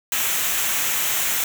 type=noise with comb filter; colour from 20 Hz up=white; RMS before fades=-22 dBFS; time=0.12-1.44 s; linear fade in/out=2 ms; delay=0.21 ms; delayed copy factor=-0.55; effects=none